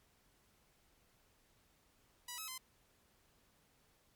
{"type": "tone with pitch steps", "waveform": "5% pulse", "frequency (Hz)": [977, 1287, 1033], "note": ["B5", "E6", "C6"], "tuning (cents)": [-19, -42, -22], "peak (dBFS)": -32, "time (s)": [2.28, 2.58], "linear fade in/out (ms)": 5, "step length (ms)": 100, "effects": ["pink hiss -72 dBFS RMS until 4.15 s", "MP3 96 kbps"]}